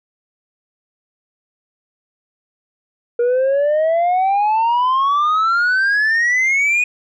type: exponential sweep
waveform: sine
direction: up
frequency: 472.3 to 2489 Hz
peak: -10 dBFS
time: 3.19-6.84 s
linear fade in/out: 5 ms
effects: tanh soft clip ceiling -12 dBFS